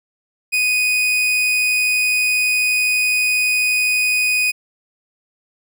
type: tone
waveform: 40% pulse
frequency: 2489 Hz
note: D#7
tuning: in tune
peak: -14 dBFS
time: 0.52-4.52 s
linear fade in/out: 20 ms
effects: none